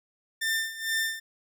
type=tone with tremolo; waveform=sawtooth; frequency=1794 Hz; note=A6; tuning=33 cents sharp; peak=-21 dBFS; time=0.41-1.2 s; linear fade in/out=10 ms; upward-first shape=sine; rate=2.2 Hz; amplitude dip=80%; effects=none